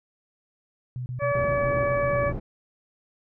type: tone bursts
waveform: sine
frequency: 125.1 Hz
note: B2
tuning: 23 cents sharp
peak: -29 dBFS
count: 11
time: 0.96-2.36 s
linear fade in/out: 0 ms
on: 100 ms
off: 30 ms
type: harmonic tone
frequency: 572 Hz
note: D5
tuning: 46 cents flat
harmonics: 1 / 2 / 3 / 4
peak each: -23 / -29 / -33 / -35 dBFS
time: 1.19-2.33 s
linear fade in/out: 50 ms
type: low-pass noise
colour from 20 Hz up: pink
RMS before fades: -33 dBFS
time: 1.34-2.4 s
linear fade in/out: 10 ms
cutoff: 520 Hz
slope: 12 dB/octave
effects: none